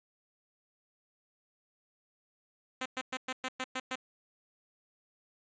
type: tone bursts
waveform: 5% pulse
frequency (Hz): 258.3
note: C4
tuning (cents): -22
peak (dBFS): -22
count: 8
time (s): 2.81-3.956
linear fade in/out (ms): 5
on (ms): 47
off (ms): 110
effects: resampled to 16000 Hz